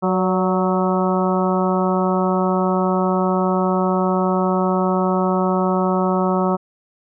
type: harmonic tone with a mistuned harmonic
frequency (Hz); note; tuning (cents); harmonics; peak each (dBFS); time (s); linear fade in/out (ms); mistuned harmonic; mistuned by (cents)
185; F#3; 0; 1 / 2 / 3 / 4 / 5 / 6 / 7; -19 / -22 / -24 / -25 / -26 / -27 / -27; 0.02-6.57; 20; 3; +35
effects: none